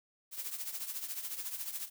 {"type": "noise with tremolo", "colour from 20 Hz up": "blue", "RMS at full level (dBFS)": -37, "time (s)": [0.31, 1.9], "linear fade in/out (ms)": 50, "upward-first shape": "triangle", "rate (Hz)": 14, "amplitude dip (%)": 75, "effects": []}